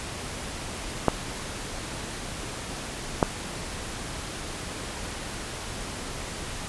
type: clicks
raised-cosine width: 1 ms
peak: -3 dBFS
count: 2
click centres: 1.083 / 3.228 s
effects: pink hiss -35 dBFS RMS until 6.68 s + resampled to 24000 Hz